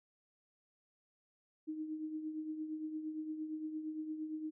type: tone with tremolo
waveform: sine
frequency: 311.1 Hz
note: D#4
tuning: in tune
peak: -36 dBFS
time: 1.67-4.51 s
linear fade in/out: 20 ms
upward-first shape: triangle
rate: 8.7 Hz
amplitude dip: 60%
effects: none

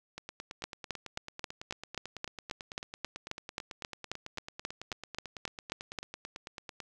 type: two click trains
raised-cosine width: 0.2 ms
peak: -24 / -17 dBFS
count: 61 / 21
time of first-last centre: 0.18-6.803 / 0.64-5.988 s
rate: 9.06 / 3.74 Hz
effects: none

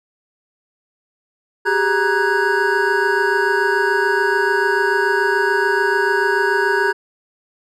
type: tone cluster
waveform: triangle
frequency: 383.6 / 410.5 / 940 / 1491 / 1651 Hz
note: G4 / G#4 / A#5 / F#6 / G#6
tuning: -37 / -20 / +14 / +13 / -11 cents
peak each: -19 dBFS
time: 1.65-6.93 s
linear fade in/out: 20 ms
effects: none

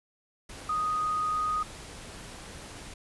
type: tone in noise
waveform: sine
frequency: 1244 Hz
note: D#6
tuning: 1 cent flat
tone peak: -26 dBFS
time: 0.69-1.63 s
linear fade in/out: 5 ms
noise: pink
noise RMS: -44 dBFS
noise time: 0.49-2.94 s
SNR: +15 dB
effects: resampled to 24000 Hz

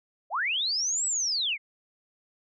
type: linear two-way sweep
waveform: sine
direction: up then down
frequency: 557 to 7920 to 2045 Hz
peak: -25 dBFS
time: 0.3-1.58 s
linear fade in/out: 50 ms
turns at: 1.06 s
effects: none

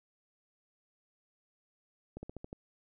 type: slowing click train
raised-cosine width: 2 ms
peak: -29 dBFS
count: 6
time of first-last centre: 2.17-2.529 s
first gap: 60 ms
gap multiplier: 1.09
effects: none

